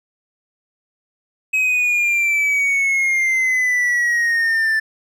triangle exponential sweep, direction down, 2551 to 1760 Hz, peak -13 dBFS, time 1.53-4.8 s, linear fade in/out 10 ms, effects none

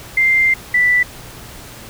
sine tone pair in turn, 2093 / 1975.5 Hz, C7 / B6, 0 / 0 cents, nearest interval minor second, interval 100 cents, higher first, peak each -10 dBFS, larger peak neither, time 0.17-0.54 / 0.74-1.03 s, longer first, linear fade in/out 5 ms, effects added 119 Hz sine -44 dBFS peak until 1.89 s + pink hiss -36 dBFS RMS until 1.89 s

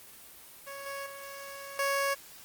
15% pulse tone with level steps, 555 Hz, C#5, 2 cents sharp, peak -34 / -30 / -36 / -21 dBFS, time 0.66-2.15 s, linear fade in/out 20 ms, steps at 0.86 / 1.06 / 1.79 s, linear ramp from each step 2 ms, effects white hiss -51 dBFS RMS until 2.44 s + Opus 24 kbps

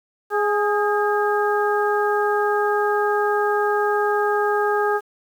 harmonic tone with a mistuned harmonic, 415.3 Hz, G#4, in tune, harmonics 1 / 2 / 3 / 4, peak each -20 / -23 / -25 / -26 dBFS, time 0.3-5.01 s, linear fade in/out 50 ms, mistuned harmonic 4, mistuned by -46 cents, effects 8-bit

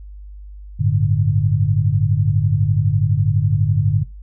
sine chord, G suspended second, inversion none, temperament equal, 98 / 110 / 146.83 Hz, G2 / A2 / D3, 0 / 0 / 0 cents, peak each -18 dBFS, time 0.79-4.04 s, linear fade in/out 20 ms, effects noise-tail reverb RT60 0.2 s tail -19 dB re dry + added 50 Hz sine -33 dBFS peak until 4.22 s

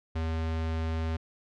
square tone, 80.8 Hz, E2, 34 cents flat, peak -29 dBFS, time 0.15-1.17 s, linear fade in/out 10 ms, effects low-pass 4000 Hz 12 dB/octave

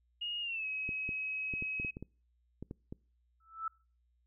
sine tone with pitch glide, 2862 to 2550 Hz, F7 to D#7, +42 to +42 cents, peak -35 dBFS, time 0.21-1.91 s, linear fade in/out 10 ms, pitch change -200 cents, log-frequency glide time 0.41-0.66 s
clicks, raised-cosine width 3 ms, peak -29 dBFS, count 11, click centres 0.891 / 1.091 / 1.538 / 1.624 / 1.799 / 1.848 / 1.969 / 2.026 / 2.626 / 2.711 / 2.925 s
sine tone with exponential growth, 1318.5 Hz, E6, in tune, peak -31 dBFS, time 3.4-3.68 s, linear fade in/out 5 ms, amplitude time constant 59 ms
effects noise-tail reverb RT60 0.4 s tail -26 dB re dry + added 60 Hz sine -70 dBFS peak until 4.26 s

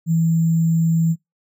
sine tone with sample-and-hold, 164 Hz, E3, 9 cents flat, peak -14 dBFS, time 0.06-1.16 s, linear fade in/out 50 ms, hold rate 7350 Hz, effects noise-tail reverb RT60 0.2 s tail -26 dB re dry

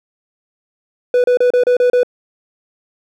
triangle tone bursts, 493.9 Hz, B4, in tune, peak -7 dBFS, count 7, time 1.14-2.032 s, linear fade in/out 2 ms, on 100 ms, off 32 ms, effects none

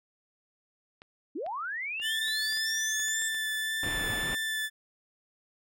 clicks, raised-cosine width 0.3 ms, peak -32 dBFS, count 10, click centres 1.019 / 1.464 / 1.999 / 2.282 / 2.525 / 2.572 / 2.999 / 3.083 / 3.22 / 3.346 s
sine linear sweep, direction up, 250.5 to 7740 Hz, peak -32 dBFS, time 1.35-3.29 s, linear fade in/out 10 ms
30% pulse tone with vibrato, 1760 Hz, A6, in tune, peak -27 dBFS, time 2.01-4.7 s, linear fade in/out 50 ms, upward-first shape sine, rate 1.8 Hz, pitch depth 12 cents each way
pink low-pass noise, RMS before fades -37 dBFS, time 3.83-4.35 s, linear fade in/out 2 ms, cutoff 3100 Hz, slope 24 dB/octave
effects none

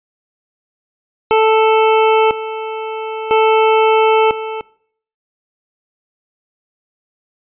25% pulse tone with tremolo, 440 Hz, A4, in tune, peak -5 dBFS, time 1.31-4.61 s, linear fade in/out 0 ms, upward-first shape square, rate 0.5 Hz, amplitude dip 75%, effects noise-tail reverb RT60 0.6 s tail -22 dB re dry + resampled to 8000 Hz

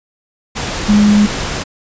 sine tone in noise, 207.7 Hz, G#3, in tune, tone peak -6 dBFS, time 0.88-1.27 s, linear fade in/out 20 ms, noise pink, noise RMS -20 dBFS, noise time 0.55-1.64 s, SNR +11 dB, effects resampled to 16000 Hz

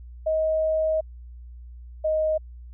sine tone pair in turn, 631 / 624.5 Hz, D#5 / D#5, +24 / +6 cents, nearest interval unison, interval 18 cents, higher first, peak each -20 dBFS, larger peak neither, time 0.26-1.01 / 2.04-2.38 s, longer first, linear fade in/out 10 ms, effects added 60 Hz sine -39 dBFS peak until 2.73 s

